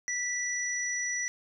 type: tone pair together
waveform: sine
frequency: 1968 / 5865 Hz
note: B6 / F#8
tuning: -7 / -16 cents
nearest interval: octave + perfect fifth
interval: 1891 cents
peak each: -32 / -32 dBFS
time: 0.08-1.28 s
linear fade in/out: 0 ms
effects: none